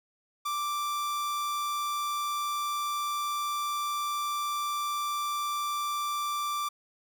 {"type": "tone", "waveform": "45% pulse", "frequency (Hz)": 1174.7, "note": "D6", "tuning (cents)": 0, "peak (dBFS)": -29, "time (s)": [0.45, 6.69], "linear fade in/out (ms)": 10, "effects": []}